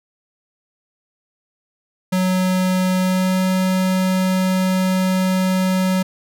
square tone with pitch glide, 185 to 186.5 Hz, F#3 to F#3, 0 to +14 cents, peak -16 dBFS, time 2.12-6.03 s, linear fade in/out 10 ms, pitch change +14 cents, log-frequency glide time 2.99-3.43 s, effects none

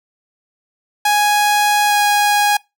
sawtooth tone with pitch glide, 830.6 to 825.3 Hz, G#5 to G#5, 0 to -11 cents, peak -8 dBFS, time 1.05-2.57 s, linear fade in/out 5 ms, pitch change -11 cents, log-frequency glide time 1.88-1.93 s, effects noise-tail reverb RT60 0.2 s tail -23 dB re dry

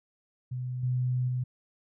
sine tone with level steps, 125.9 Hz, B2, 34 cents sharp, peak -31 / -25 / -27 dBFS, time 0.51-1.44 s, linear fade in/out 10 ms, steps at 0.83 / 1.28 s, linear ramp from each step 5 ms, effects none

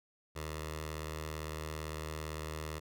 10% pulse tone with notch filter, 77.78 Hz, D#2, in tune, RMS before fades -41 dBFS, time 0.35-2.8 s, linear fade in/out 20 ms, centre 240 Hz, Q 0.8, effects none

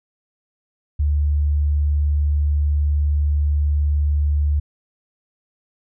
sine tone, 73.42 Hz, D2, in tune, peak -15 dBFS, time 0.99-4.6 s, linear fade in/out 10 ms, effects none

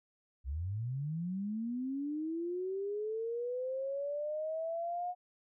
sine linear sweep, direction up, 60.9 to 724 Hz, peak -34 dBFS, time 0.44-5.15 s, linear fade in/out 50 ms, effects none

